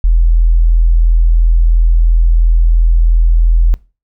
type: tone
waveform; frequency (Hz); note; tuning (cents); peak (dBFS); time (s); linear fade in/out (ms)
sine; 41.47; E1; +11; -5; 0.04-3.74; 0
effects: noise-tail reverb RT60 0.3 s tail -21 dB re dry